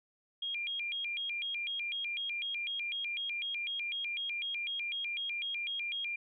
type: tone with vibrato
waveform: sine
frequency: 2794 Hz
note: F7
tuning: in tune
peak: -34 dBFS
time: 0.42-6.16 s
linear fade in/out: 5 ms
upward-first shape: square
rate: 4 Hz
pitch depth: 270 cents each way
effects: none